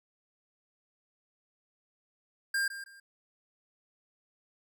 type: tone with echo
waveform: square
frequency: 1601 Hz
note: G6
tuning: 36 cents sharp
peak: -28 dBFS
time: 2.54-2.68 s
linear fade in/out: 5 ms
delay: 160 ms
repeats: 2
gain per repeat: -12 dB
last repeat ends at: 3 s
effects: none